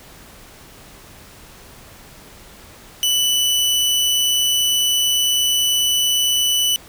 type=tone; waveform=sawtooth; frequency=2977 Hz; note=F#7; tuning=10 cents sharp; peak=-12 dBFS; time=3.03-6.76 s; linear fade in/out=0 ms; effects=pink hiss -43 dBFS RMS until 6.88 s